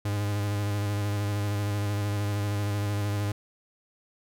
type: tone with vibrato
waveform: 45% pulse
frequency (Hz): 102.6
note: G#2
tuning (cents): -21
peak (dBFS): -26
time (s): 0.05-3.32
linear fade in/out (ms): 5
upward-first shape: square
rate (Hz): 13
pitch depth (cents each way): 23
effects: none